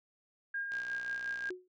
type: tone with tremolo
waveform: sine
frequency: 1616 Hz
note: G#6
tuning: 48 cents flat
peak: -33 dBFS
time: 0.54-1.5 s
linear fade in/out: 5 ms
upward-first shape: sine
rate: 5.6 Hz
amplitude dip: 40%
type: click train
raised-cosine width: 0.2 ms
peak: -32 dBFS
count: 49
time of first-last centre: 0.72-1.506 s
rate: 61.1 Hz
type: tone with exponential decay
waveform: sine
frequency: 365.5 Hz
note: F#4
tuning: 21 cents flat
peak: -34 dBFS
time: 1.5-1.68 s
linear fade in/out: 5 ms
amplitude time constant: 39 ms
effects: none